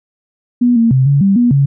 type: tone with pitch steps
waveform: sine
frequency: 243.5 / 229.6 / 130.9 / 141 / 196.2 / 241.6 / 139.4 Hz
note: B3 / A#3 / C3 / C#3 / G3 / B3 / C#3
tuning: -24 / -26 / +1 / +30 / +2 / -38 / +10 cents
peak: -7 dBFS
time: 0.61-1.66 s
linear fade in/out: 10 ms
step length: 150 ms
effects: none